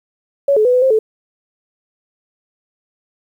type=tone with pitch steps; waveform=sine; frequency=560 / 429.4 / 496.6 / 502 / 527 / 437.2 Hz; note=C#5 / A4 / B4 / B4 / C5 / A4; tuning=+18 / -42 / +9 / +28 / +12 / -11 cents; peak=-9 dBFS; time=0.48-0.99 s; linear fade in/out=5 ms; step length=85 ms; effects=8-bit